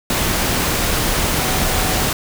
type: tone in noise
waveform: sine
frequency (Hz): 748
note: F#5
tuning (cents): +19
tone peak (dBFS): -28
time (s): 1.38-2.04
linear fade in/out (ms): 2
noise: pink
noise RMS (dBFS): -18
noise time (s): 0.1-2.13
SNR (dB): -13
effects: none